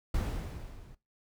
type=noise with level ramp; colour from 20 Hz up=brown; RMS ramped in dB=-29 to -53 dBFS; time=0.14-0.95 s; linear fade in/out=5 ms; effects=noise-tail reverb RT60 0.2 s tail -18 dB re dry

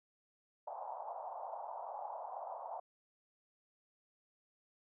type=band-pass noise; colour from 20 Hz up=pink; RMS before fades=-45 dBFS; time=0.67-2.8 s; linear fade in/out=5 ms; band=640 to 950 Hz; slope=48 dB/octave; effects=none

